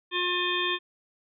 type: harmonic tone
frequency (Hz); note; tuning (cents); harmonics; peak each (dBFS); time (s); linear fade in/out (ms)
356.6; F4; +36; 1 / 3 / 5 / 7 / 9 / 10; -32 / -32 / -32 / -32 / -32 / -32; 0.11-0.79; 50
effects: none